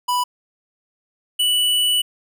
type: tone pair in turn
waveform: square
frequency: 987.8 / 2960 Hz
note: B5 / F#7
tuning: 0 / 0 cents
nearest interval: octave + perfect fifth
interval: 1900 cents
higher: second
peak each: -18 / -16 dBFS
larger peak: second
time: 0.08-0.24 / 1.39-2.02 s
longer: second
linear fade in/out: 10 ms
effects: none